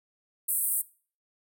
pink band-pass noise, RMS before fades -28 dBFS, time 0.48-0.82 s, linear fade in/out 10 ms, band 8400 to 16000 Hz, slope 96 dB/octave, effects noise-tail reverb RT60 0.4 s tail -20 dB re dry

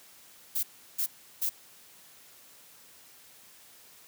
violet noise bursts, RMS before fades -29 dBFS, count 3, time 0.55-1.496 s, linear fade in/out 10 ms, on 82 ms, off 350 ms, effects white hiss -55 dBFS RMS until 4.07 s + high-pass 80 Hz 12 dB/octave

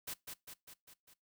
white noise with echo, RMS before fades -42 dBFS, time 0.07-0.14 s, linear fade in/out 10 ms, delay 200 ms, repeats 5, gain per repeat -4 dB, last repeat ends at 1.14 s, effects noise-tail reverb RT60 0.2 s tail -21 dB re dry

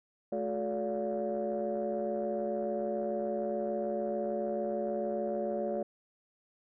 sine tone cluster, 215.4 / 363.7 / 430.5 / 574 / 705 Hz, A3 / F#4 / A4 / D5 / F5, -37 / -30 / -38 / -40 / +16 cents, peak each -37 / -37 / -38 / -33 / -40 dBFS, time 0.32-5.83 s, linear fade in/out 5 ms, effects tanh soft clip ceiling -23 dBFS

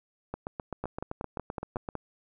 two click trains, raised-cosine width 1 ms, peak -19 / -20 dBFS, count 7 / 13, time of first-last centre 0.84-1.953 / 0.34-1.888 s, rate 5.39 / 7.75 Hz, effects none

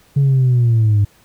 sine linear sweep, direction down, 141.8 to 100 Hz, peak -8 dBFS, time 0.16-1.05 s, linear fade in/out 10 ms, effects tanh soft clip ceiling -8 dBFS + pink hiss -52 dBFS RMS until 1.24 s

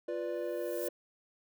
triangle chord, B diminished, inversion second, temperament equal, 349.2 / 493.9 / 587.3 Hz, F4 / B4 / D5, 0 / 0 / 0 cents, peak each -36 dBFS, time 0.08-0.89 s, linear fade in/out 5 ms
violet noise with exponential growth, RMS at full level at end -40 dBFS, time 0.14-0.88 s, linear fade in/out 2 ms, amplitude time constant 160 ms
effects none

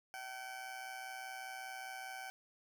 20% pulse tone with amplitude modulation, 763 Hz, G5, 47 cents flat, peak -37 dBFS, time 0.14-2.3 s, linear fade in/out 0 ms, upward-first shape sine, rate 125 Hz, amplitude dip 55%, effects none

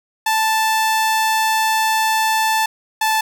sawtooth tone pair in turn, 880 / 876.1 Hz, A5 / A5, 0 / -8 cents, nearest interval unison, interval 8 cents, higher first, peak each -11 dBFS, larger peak neither, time 0.26-2.66 / 3.01-3.21 s, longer first, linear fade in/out 5 ms, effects none

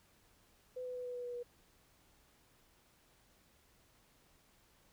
sine tone with pitch steps, 504 / 500.5 / 497.1 / 493.6 / 490.2 / 486.8 / 483.5 Hz, B4 / B4 / B4 / B4 / B4 / B4 / B4, +35 / +23 / +11 / -1 / -13 / -25 / -37 cents, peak -40 dBFS, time 0.76-1.432 s, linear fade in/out 10 ms, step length 96 ms, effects pink hiss -69 dBFS RMS until 4.92 s

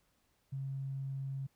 triangle tone with tanh clipping, 135.7 Hz, C#3, 36 cents flat, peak -36 dBFS, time 0.52-1.47 s, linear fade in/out 10 ms, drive 3 dB, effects pink hiss -75 dBFS RMS until 1.55 s

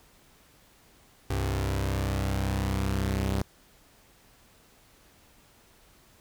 sawtooth tone pair together, 65.5 / 98.14 Hz, C2 / G2, +2 / +2 cents, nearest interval perfect fifth, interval 700 cents, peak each -25 dBFS, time 1.3-3.42 s, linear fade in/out 5 ms, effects pink hiss -59 dBFS RMS until 6.2 s

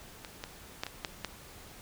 clicks, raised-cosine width 0.2 ms, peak -24 / -20 / -15 / -20 / -15 / -16 dBFS, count 6, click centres 0.248 / 0.439 / 0.835 / 0.866 / 1.048 / 1.247 s, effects pink hiss -51 dBFS RMS until 1.81 s

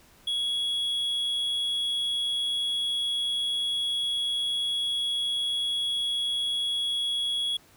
triangle tone, 3343 Hz, G#7, 11 cents sharp, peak -24 dBFS, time 0.27-7.57 s, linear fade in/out 5 ms, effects pink hiss -57 dBFS RMS until 7.76 s

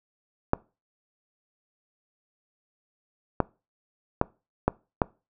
clicks, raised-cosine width 1 ms, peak -6 dBFS, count 5, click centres 0.534 / 3.403 / 4.214 / 4.68 / 5.018 s, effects noise-tail reverb RT60 0.3 s tail -23 dB re dry

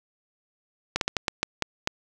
slowing click train, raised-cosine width 0.2 ms, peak -6 dBFS, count 8, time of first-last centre 0.96-1.874 s, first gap 52 ms, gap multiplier 1.3, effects none

